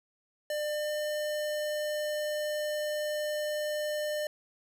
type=tone with pitch glide; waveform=square; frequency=598 to 601.8 Hz; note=D5 to D5; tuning=+31 to +42 cents; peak=-31 dBFS; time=0.5-4.27 s; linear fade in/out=2 ms; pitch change=+11 cents; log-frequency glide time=0.66-0.9 s; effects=none